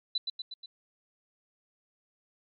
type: tone with echo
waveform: sine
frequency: 3989 Hz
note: B7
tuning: 17 cents sharp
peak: -26 dBFS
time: 0.15-0.18 s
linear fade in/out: 5 ms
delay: 120 ms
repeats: 4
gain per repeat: -4 dB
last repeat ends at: 0.66 s
effects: MP3 96 kbps